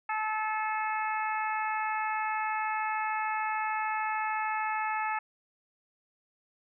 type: harmonic tone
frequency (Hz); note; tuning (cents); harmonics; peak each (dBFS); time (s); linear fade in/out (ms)
433.4; A4; -26; 2 / 3 / 4 / 5 / 6; -31 / -35 / -37 / -39 / -41; 0.09-5.19; 5
effects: none